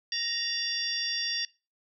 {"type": "harmonic tone with a mistuned harmonic", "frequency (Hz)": 932.3, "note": "A#5", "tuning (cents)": 0, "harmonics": [2, 3, 4, 5, 6], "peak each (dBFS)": [-37, -37, -37, -32, -34], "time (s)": [0.12, 1.45], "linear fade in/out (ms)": 2, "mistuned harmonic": 4, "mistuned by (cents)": -120, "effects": ["noise-tail reverb RT60 0.3 s tail -22 dB re dry"]}